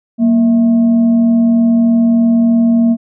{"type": "tone with frequency modulation", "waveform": "sine", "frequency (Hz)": 233.1, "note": "A#3", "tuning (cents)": 0, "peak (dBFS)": -7, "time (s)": [0.18, 2.97], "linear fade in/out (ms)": 50, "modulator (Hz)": 423, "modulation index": 0.29, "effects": []}